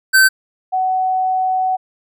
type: tone pair in turn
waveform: square / sine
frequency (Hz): 1542 / 748.6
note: G6 / F#5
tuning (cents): -29 / +20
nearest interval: octave + minor second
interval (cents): 1251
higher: first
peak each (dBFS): -8 / -14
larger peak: first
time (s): 0.13-0.29 / 0.72-1.77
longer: second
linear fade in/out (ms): 20
effects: none